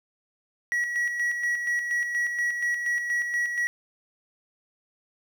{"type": "tone with tremolo", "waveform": "triangle", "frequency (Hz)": 1923, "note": "B6", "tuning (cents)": -47, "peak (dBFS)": -21, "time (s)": [0.72, 3.67], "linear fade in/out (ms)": 0, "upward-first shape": "square", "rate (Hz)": 4.2, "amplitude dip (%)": 45, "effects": ["10-bit"]}